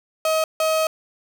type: tone bursts at uneven times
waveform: 35% pulse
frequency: 634 Hz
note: D#5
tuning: 32 cents sharp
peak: -16 dBFS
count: 2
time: 0.25-0.44 / 0.6-0.87 s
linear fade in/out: 2 ms
effects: none